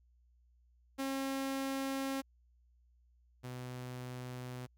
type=tone pair in turn; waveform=sawtooth; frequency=270 / 125.49 Hz; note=C#4 / B2; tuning=-45 / +28 cents; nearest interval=octave + minor second; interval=1327 cents; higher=first; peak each=-31 / -38 dBFS; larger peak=first; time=0.98-2.22 / 3.43-4.67 s; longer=neither; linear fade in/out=20 ms; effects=added 60 Hz sine -65 dBFS peak until 4.77 s